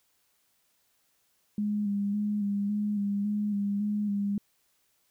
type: tone with vibrato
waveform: sine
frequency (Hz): 204.9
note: G#3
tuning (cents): -23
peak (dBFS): -26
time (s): 1.58-4.38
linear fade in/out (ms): 2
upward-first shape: square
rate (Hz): 1.8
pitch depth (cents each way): 28
effects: white hiss -71 dBFS RMS until 5.1 s